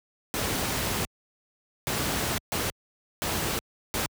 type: noise bursts at uneven times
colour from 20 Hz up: pink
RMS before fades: -28 dBFS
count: 5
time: 0.34-1.05 / 1.87-2.38 / 2.52-2.7 / 3.22-3.59 / 3.94-4.06 s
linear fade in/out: 0 ms
effects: high-pass 60 Hz 12 dB/octave